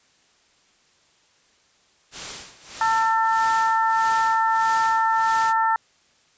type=noise with tremolo; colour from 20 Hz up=white; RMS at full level=-32 dBFS; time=2.11-5.54 s; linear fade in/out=50 ms; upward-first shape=sine; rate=1.6 Hz; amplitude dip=85%
type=harmonic tone; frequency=447.7 Hz; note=A4; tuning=30 cents sharp; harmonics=2 / 3 / 4; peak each=-19 / -23 / -27 dBFS; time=2.81-5.76 s; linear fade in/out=2 ms
effects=white hiss -60 dBFS RMS until 6.37 s + resampled to 16000 Hz